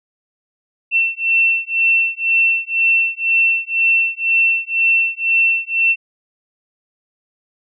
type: beating tone pair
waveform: sine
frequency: 2694 / 2696 Hz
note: E7 / E7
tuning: +37 / +38 cents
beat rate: 2 Hz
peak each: -16 dBFS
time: 0.91-5.96 s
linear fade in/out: 50 ms
effects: none